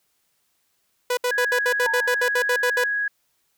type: tone bursts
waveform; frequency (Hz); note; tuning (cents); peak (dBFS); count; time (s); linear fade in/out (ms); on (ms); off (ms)
sawtooth; 493.9; B4; 0; -16; 13; 1.1-2.84; 5; 72; 67
type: tone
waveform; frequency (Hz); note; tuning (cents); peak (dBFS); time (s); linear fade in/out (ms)
sine; 1661.2; G#6; 0; -21; 1.31-3.08; 5
type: tone with exponential decay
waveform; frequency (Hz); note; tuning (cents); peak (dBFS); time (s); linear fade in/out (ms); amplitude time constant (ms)
sine; 911; A#5; -40; -24; 1.86-2.32; 0; 99
effects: white hiss -69 dBFS RMS until 3.57 s